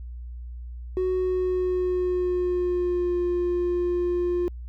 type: tone with pitch glide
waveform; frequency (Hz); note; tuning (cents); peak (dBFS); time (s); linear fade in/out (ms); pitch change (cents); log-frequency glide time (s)
triangle; 370 to 352.7; F#4 to F4; 0 to +17; -19; 0.97-4.48; 0; -83; 1.13-3.19
effects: tanh soft clip ceiling -17 dBFS + added 60 Hz sine -34 dBFS peak until 4.68 s